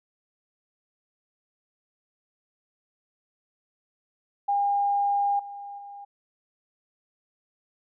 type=tone with level steps; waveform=sine; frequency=807 Hz; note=G#5; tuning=50 cents flat; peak=-21 / -36 / -39 dBFS; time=4.48-6.05 s; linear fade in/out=10 ms; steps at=5.39 / 5.78 s; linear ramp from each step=5 ms; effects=none